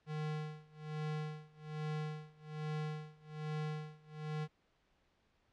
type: tone with tremolo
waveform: square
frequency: 153.2 Hz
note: D#3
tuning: 27 cents flat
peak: -37 dBFS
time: 0.06-4.48 s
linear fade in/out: 50 ms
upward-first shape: sine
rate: 1.2 Hz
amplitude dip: 95%
effects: pink hiss -75 dBFS RMS until 5.52 s + low-pass 4000 Hz 12 dB/octave